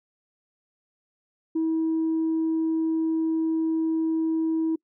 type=tone; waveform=sine; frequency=322.3 Hz; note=E4; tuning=39 cents flat; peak=-20 dBFS; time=1.55-4.76 s; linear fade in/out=10 ms; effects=noise-tail reverb RT60 0.1 s tail -26 dB re dry + tanh soft clip ceiling -19 dBFS